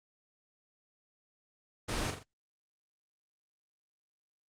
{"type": "noise with echo", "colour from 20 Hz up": "pink", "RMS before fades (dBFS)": -34, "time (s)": [1.88, 2.11], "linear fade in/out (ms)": 10, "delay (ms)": 42, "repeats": 3, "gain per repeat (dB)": -6, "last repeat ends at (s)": 2.236, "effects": ["low-pass 8000 Hz 12 dB/octave", "Opus 24 kbps"]}